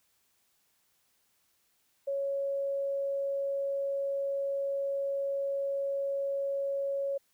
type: tone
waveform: sine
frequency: 554.4 Hz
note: C#5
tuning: in tune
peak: -29 dBFS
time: 2.07-7.18 s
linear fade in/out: 10 ms
effects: white hiss -72 dBFS RMS until 7.33 s